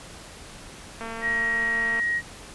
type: click train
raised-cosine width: 0.5 ms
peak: -21 dBFS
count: 225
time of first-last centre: 1.01-1.997 s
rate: 227 Hz
type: tone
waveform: sine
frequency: 1890 Hz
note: A#6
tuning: 23 cents sharp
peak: -22 dBFS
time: 1.21-2.22 s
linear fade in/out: 50 ms
effects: pink hiss -43 dBFS RMS until 2.54 s + resampled to 24000 Hz